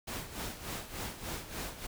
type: noise with tremolo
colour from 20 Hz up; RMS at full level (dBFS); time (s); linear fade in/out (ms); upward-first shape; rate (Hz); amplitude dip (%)
pink; -38; 0.07-1.87; 10; sine; 3.4; 70
effects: none